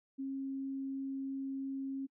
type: tone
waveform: sine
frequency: 270.3 Hz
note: C#4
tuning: 44 cents flat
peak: -36 dBFS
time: 0.18-2.07 s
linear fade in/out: 20 ms
effects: noise-tail reverb RT60 0.1 s tail -26 dB re dry